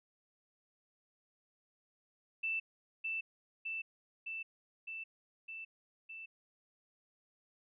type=tone with echo; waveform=sine; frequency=2657 Hz; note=E7; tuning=13 cents sharp; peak=-33 dBFS; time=2.43-2.6 s; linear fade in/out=10 ms; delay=610 ms; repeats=6; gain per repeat=-2 dB; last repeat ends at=6.26 s; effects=none